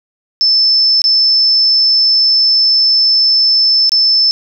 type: tone with dropouts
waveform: sine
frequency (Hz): 5274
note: E8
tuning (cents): 0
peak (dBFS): -7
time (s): 0.41-4.31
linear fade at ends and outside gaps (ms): 0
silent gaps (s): 1.018-1.041 / 3.894-3.919
effects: none